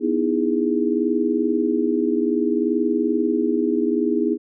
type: chord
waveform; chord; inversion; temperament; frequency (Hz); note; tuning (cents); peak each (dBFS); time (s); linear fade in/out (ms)
sine; E major seventh; second; just; 247.2 / 309 / 329.6 / 412; B3 / D#4 / E4 / G#4; +2 / -12 / 0 / -14; -23; 0-4.38; 50
effects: none